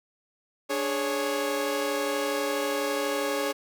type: tone cluster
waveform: sawtooth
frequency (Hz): 291.6 / 416.9 / 551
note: D4 / G#4 / C#5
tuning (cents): -12 / +7 / -11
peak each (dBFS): -29 / -27 / -25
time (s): 0.69-3.53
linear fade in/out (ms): 20
effects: none